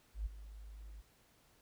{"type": "tone with ADSR envelope", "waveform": "sine", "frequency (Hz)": 52, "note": "G#1", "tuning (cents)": 3, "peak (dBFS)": -33, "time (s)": [0.14, 1.02], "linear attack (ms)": 120, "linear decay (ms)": 13, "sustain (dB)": -15, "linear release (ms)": 19, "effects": ["pink hiss -69 dBFS RMS until 1.61 s"]}